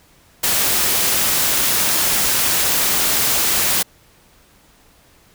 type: noise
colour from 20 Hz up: white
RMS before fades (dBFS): -17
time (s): 0.43-3.83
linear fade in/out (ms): 10
effects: pink hiss -52 dBFS RMS until 5.34 s